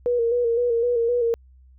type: tone with vibrato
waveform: sine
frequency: 474.6 Hz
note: A#4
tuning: 31 cents sharp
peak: -18 dBFS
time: 0.06-1.34 s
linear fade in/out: 0 ms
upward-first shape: square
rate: 3.9 Hz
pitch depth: 40 cents each way
effects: added 64 Hz sine -48 dBFS peak until 1.78 s